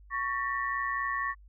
sine tone cluster, 1114 / 1794 / 1918 Hz, C#6 / A6 / A#6, +8 / +33 / +49 cents, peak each -31 / -34 / -36 dBFS, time 0.1-1.35 s, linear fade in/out 50 ms, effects added 50 Hz sine -51 dBFS peak until 1.48 s

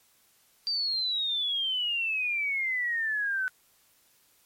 sine exponential sweep, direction down, 4699 to 1500 Hz, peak -26 dBFS, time 0.67-3.48 s, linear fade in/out 0 ms, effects white hiss -64 dBFS RMS until 4.45 s + MP3 64 kbps

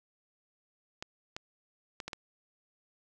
clicks, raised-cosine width 0.2 ms, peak -21 dBFS, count 5, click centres 1.025 / 1.365 / 2.002 / 2.08 / 2.132 s, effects none

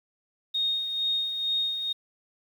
sine tone with tremolo, 3712 Hz, A#7, 8 cents flat, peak -23 dBFS, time 0.54-1.93 s, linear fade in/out 10 ms, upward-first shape sine, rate 2.2 Hz, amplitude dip 50%, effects 9-bit

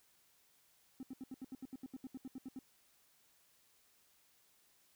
triangle tone bursts, 261.6 Hz, C4, in tune, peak -40 dBFS, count 16, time 1-2.59 s, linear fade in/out 2 ms, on 30 ms, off 74 ms, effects tanh soft clip ceiling -38 dBFS + white hiss -71 dBFS RMS until 4.95 s

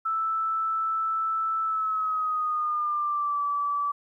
sine tone with pitch glide, 1318.5 to 1154.5 Hz, E6 to D6, 0 to -30 cents, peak -24 dBFS, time 0.05-3.92 s, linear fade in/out 10 ms, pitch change -230 cents, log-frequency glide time 1.63-3.42 s, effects 11-bit

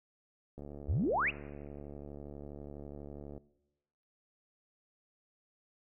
click train, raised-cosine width 2 ms, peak -33 dBFS, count 203, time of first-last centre 0.58-3.378 s, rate 72.2 Hz
sine exponential sweep, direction up, 61.2 to 2976 Hz, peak -28 dBFS, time 0.88-1.31 s, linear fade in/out 20 ms
effects noise-tail reverb RT60 1.0 s tail -20 dB re dry

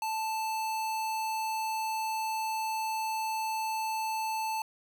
square tone, 880 Hz, A5, in tune, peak -31 dBFS, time 0.02-4.62 s, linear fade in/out 2 ms, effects none

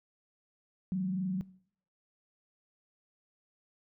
sine tone with frequency modulation, 186.7 Hz, F#3, 16 cents sharp, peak -29 dBFS, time 0.92-1.41 s, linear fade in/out 0 ms, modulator 23.7 Hz, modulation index 0.43, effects noise-tail reverb RT60 0.6 s tail -20 dB re dry

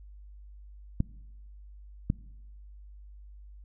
clicks, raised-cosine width 5 ms, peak -13 dBFS, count 2, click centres 1.004 / 2.101 s, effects noise-tail reverb RT60 1.0 s tail -22 dB re dry + added 50 Hz sine -46 dBFS peak until 3.64 s

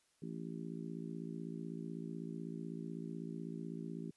harmonic tone, 56 Hz, A1, 31 cents sharp, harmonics 3 / 4 / 5 / 6 / 7, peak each -45 / -47 / -49 / -51 / -52 dBFS, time 0.22-4.11 s, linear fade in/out 5 ms, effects white hiss -75 dBFS RMS until 4.16 s + resampled to 24000 Hz

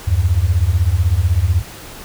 sine beating tone pair, 78.5 / 94.5 Hz, D#2 / F#2, +16 / +37 cents, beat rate 16 Hz, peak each -15 / -14 dBFS, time 0.07-1.62 s, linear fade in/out 10 ms, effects pink hiss -35 dBFS RMS until 2.04 s

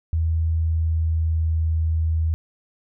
sine tone with pitch glide, 81.1 to 80.45 Hz, E2 to E2, -28 to -42 cents, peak -18 dBFS, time 0.13-2.34 s, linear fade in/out 0 ms, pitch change -14 cents, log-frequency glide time 0.54-1.56 s, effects none

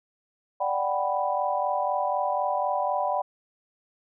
sine chord, G major seventh, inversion second, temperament equal, 587.3 / 740 / 784 / 987.8 Hz, D5 / F#5 / G5 / B5, 0 / 0 / 0 / 0 cents, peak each -29 dBFS, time 0.6-3.22 s, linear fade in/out 10 ms, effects none

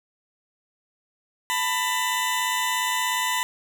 20% pulse tone cluster, 898 / 995 / 3612 Hz, A5 / B5 / A7, +35 / +13 / +45 cents, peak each -25 / -19 / -26 dBFS, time 1.5-3.43 s, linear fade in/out 0 ms, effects none

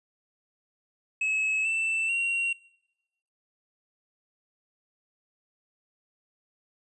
triangle tone with pitch steps, 2579 / 2662 / 2748 Hz, E7 / E7 / F7, -39 / +16 / -29 cents, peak -23 dBFS, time 1.21-2.53 s, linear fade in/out 5 ms, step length 440 ms, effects noise-tail reverb RT60 1.0 s tail -25 dB re dry + resampled to 24000 Hz

